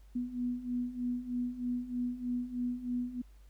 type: beating tone pair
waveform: sine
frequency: 243.6 / 246.8 Hz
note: B3 / B3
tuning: -24 / -1 cents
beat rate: 3.2 Hz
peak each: -38 / -34 dBFS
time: 0.15-3.22 s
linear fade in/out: 10 ms
effects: added 50 Hz sine -53 dBFS peak until 3.49 s + pink hiss -70 dBFS RMS until 3.49 s